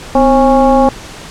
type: tone with frequency modulation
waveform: sine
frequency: 538 Hz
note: C5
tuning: 48 cents sharp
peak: -5 dBFS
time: 0.15-0.89 s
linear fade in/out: 2 ms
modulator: 283 Hz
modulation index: 1.4
effects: pink hiss -30 dBFS RMS until 1.3 s + low-pass 8000 Hz 12 dB/octave